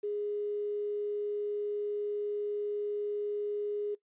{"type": "tone with quantisation", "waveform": "sine", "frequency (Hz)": 414, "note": "G#4", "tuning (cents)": -5, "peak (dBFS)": -31, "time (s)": [0.03, 3.95], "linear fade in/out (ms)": 10, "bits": 10, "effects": ["noise-tail reverb RT60 0.1 s tail -19 dB re dry", "resampled to 8000 Hz"]}